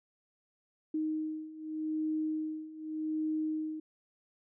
sine beating tone pair, 311.1 / 311.94 Hz, D#4 / D#4, 0 / +5 cents, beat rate 0.84 Hz, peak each -37 / -34 dBFS, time 0.94-3.8 s, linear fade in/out 5 ms, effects none

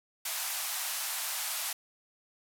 white band-pass noise, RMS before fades -35 dBFS, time 0.25-1.73 s, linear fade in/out 5 ms, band 650 to 15000 Hz, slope 48 dB/octave, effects none

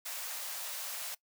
white high-pass noise, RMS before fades -40 dBFS, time 0.05-1.15 s, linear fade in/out 10 ms, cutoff 510 Hz, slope 96 dB/octave, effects noise-tail reverb RT60 0.1 s tail -21 dB re dry

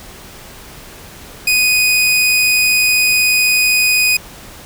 sawtooth tone, 2489 Hz, D#7, in tune, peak -7 dBFS, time 1.47-4.17 s, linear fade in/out 5 ms, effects pink hiss -36 dBFS RMS until 4.65 s

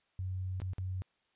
sine tone with dropouts, 93 Hz, F#2, 9 cents sharp, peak -34 dBFS, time 0.19-1.02 s, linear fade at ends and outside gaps 0 ms, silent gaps 0.601-0.618 / 0.734-0.783 s, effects white hiss -75 dBFS RMS until 1.35 s + resampled to 8000 Hz

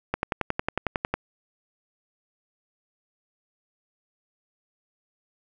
click train, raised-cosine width 0.5 ms, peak -9 dBFS, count 12, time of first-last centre 0.14-1.14 s, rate 11 Hz, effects none

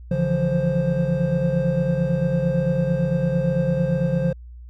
triangle tone cluster, 141.5 / 166.1 / 175 / 526 Hz, C#3 / E3 / F3 / C5, +36 / +13 / +4 / +9 cents, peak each -22 dBFS, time 0.11-4.33 s, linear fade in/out 5 ms, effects added 60 Hz sine -37 dBFS peak until 4.69 s

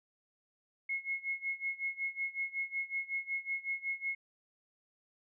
sine tone with tremolo, 2171 Hz, C#7, 37 cents flat, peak -31 dBFS, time 0.89-4.15 s, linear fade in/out 5 ms, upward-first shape sine, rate 5.4 Hz, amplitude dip 90%, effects none

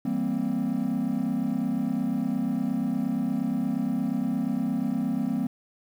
triangle chord, C dominant seventh, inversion first, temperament equal, 164.81 / 196 / 233.1 / 261.6 Hz, E3 / G3 / Bb3 / C4, 0 / 0 / 0 / 0 cents, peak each -32 / -28 / -26 / -26 dBFS, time 0.05-5.47 s, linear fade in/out 5 ms, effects tanh soft clip ceiling -16 dBFS + 9-bit

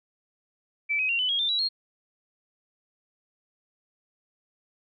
sine tone with pitch steps, 2319 / 2529 / 2758 / 3007 / 3280 / 3576 / 3900 / 4253 Hz, D7 / D#7 / F7 / F#7 / G#7 / A7 / B7 / C8, -22 / +28 / -22 / +27 / -22 / +27 / -23 / +27 cents, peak -23 dBFS, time 0.89-1.69 s, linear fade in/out 20 ms, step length 100 ms, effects none

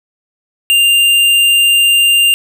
sine tone with hard clipping, 2794 Hz, F7, in tune, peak -8 dBFS, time 0.7-2.34 s, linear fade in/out 0 ms, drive 12 dB, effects none

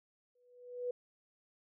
sine tone with exponential growth, 491.9 Hz, B4, 7 cents flat, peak -32 dBFS, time 0.35-0.91 s, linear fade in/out 5 ms, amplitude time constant 120 ms, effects none

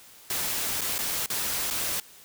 white noise with dropouts, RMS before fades -29 dBFS, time 0.3-2 s, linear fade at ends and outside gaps 2 ms, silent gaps 0.81-0.815 / 0.982-0.988 / 1.261-1.301 / 1.703-1.708 s, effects white hiss -51 dBFS RMS until 2.24 s

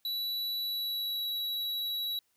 square tone with pitch glide, 3938 to 3904 Hz, B7 to B7, -6 to -21 cents, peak -32 dBFS, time 0.05-2.19 s, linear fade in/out 2 ms, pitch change -15 cents, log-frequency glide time 0.59-1.3 s, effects white hiss -74 dBFS RMS until 2.36 s

